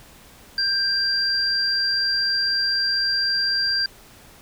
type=tone pair together; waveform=sine; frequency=1583 / 4741 Hz; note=G6 / D8; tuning=+17 / +16 cents; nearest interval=octave + perfect fifth; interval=1899 cents; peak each=-25 / -20 dBFS; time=0.58-3.86 s; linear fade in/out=2 ms; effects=pink hiss -48 dBFS RMS until 4.41 s